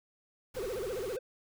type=noise; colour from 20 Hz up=pink; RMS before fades=-46 dBFS; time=0.54-1.17 s; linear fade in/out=10 ms
type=tone with vibrato; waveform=triangle; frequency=440 Hz; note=A4; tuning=in tune; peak=-32 dBFS; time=0.56-1.19 s; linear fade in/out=10 ms; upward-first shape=sine; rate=15 Hz; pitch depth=300 cents each way
effects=none